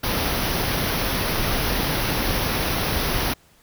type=band-stop noise; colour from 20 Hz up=pink; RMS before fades=-23 dBFS; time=0.03-3.34 s; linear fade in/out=10 ms; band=6000 to 10000 Hz; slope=96 dB/octave; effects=pink hiss -56 dBFS RMS until 3.62 s